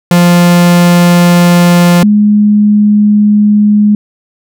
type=tone pair in turn; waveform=45% pulse / sine; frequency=174.61 / 208.6 Hz; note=F3 / G#3; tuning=0 / +8 cents; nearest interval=minor third; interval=308 cents; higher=second; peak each=-3 dBFS; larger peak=neither; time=0.11-2.03 / 2.03-3.95 s; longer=neither; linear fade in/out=2 ms; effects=none